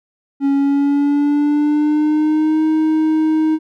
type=tone with pitch glide; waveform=triangle; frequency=277.8 to 313.6 Hz; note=C#4 to D#4; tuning=+4 to +14 cents; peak=-10 dBFS; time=0.4-3.59 s; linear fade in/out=50 ms; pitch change=+210 cents; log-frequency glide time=0.54-2.63 s; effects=none